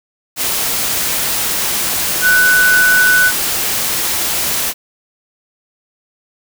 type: tone in noise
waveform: sine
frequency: 1491 Hz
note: F#6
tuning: 13 cents sharp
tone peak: -8 dBFS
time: 2.21-3.32 s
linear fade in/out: 50 ms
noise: white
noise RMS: -17 dBFS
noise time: 0.36-4.74 s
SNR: +6 dB
effects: none